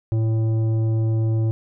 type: tone with tanh clipping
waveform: sine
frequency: 111.5 Hz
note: A2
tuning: 23 cents sharp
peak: -19 dBFS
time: 0.12-1.51 s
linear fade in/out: 0 ms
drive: 10 dB
effects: none